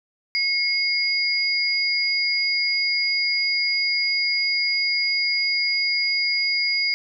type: tone pair together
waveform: sine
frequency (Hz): 2173 / 4870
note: C#7 / D#8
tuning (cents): -35 / -38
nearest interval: octave + major second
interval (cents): 1397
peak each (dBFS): -22 / -22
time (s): 0.35-6.94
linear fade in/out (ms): 0
effects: none